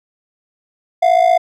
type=ring-modulated tone; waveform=triangle; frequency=698 Hz; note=F5; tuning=1 cent flat; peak=-4 dBFS; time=1.02-1.38 s; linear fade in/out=10 ms; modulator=27.9 Hz; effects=none